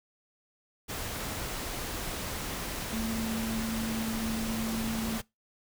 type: tone in noise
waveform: sine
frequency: 223.8 Hz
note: A3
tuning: 30 cents sharp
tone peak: -31 dBFS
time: 2.92-5.19 s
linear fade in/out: 20 ms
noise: pink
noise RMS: -36 dBFS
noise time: 0.88-5.22 s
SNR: +2 dB
effects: noise-tail reverb RT60 0.2 s tail -23 dB re dry